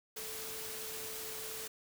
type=tone in noise; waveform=sine; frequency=440 Hz; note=A4; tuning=in tune; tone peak=-49 dBFS; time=0.16-1.68 s; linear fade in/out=10 ms; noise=white; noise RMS=-43 dBFS; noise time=0.16-1.68 s; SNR=-9 dB; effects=none